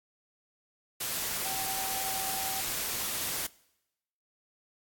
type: tone in noise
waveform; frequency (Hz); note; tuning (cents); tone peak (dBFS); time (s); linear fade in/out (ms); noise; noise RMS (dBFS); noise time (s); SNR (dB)
sine; 770; G5; -31; -37; 1.45-2.61; 10; white; -33; 1-3.47; -7
effects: noise-tail reverb RT60 0.9 s tail -23 dB re dry + AAC 64 kbps